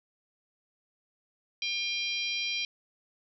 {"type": "harmonic tone", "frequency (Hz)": 799, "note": "G5", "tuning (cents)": 33, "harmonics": [3, 4, 5, 6, 7], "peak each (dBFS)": [-33, -35, -37, -39, -40], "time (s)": [1.62, 2.65], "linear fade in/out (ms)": 2, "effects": []}